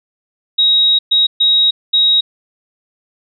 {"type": "tone bursts at uneven times", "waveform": "sine", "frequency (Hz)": 3800, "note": "A#7", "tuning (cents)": 33, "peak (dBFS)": -8, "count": 4, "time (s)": [[0.58, 0.99], [1.11, 1.27], [1.4, 1.71], [1.93, 2.21]], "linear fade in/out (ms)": 10, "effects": []}